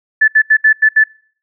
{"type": "tone bursts at uneven times", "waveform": "sine", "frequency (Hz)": 1744, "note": "A6", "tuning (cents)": -16, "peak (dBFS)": -5, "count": 6, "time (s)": [[0.21, 0.28], [0.35, 0.42], [0.5, 0.57], [0.64, 0.73], [0.82, 0.89], [0.96, 1.04]], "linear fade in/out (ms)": 10, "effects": ["noise-tail reverb RT60 0.5 s tail -24 dB re dry"]}